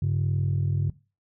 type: tone pair together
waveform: sine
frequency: 98.99 / 140 Hz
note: G2 / C#3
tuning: +17 / +18 cents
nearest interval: tritone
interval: 601 cents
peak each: -23 dBFS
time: 0.02-0.9 s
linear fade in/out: 5 ms
effects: noise-tail reverb RT60 0.3 s tail -19 dB re dry + tanh soft clip ceiling -18 dBFS